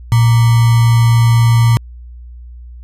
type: tone with sample-and-hold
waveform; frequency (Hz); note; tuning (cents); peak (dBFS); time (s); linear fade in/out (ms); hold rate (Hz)
sine; 116.54; A#2; 0; -6; 0.12-1.77; 0; 1050
effects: added 60 Hz sine -30 dBFS peak until 2.83 s + resampled to 32000 Hz